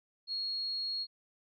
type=tone; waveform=sine; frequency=4301 Hz; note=C8; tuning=47 cents sharp; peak=-33 dBFS; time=0.27-1.07 s; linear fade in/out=50 ms; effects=none